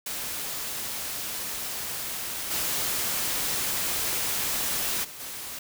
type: noise with level steps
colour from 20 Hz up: white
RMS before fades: -33 / -28 / -42 / -37 dBFS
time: 0.06-5.59 s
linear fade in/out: 5 ms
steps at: 2.5 / 5.03 / 5.19 s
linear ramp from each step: 20 ms
effects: none